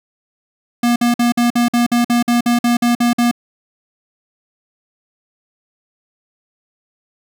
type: tone bursts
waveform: square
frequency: 239 Hz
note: A#3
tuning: 43 cents sharp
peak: -12 dBFS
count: 14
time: 0.83-3.313 s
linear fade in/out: 5 ms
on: 130 ms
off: 51 ms
effects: none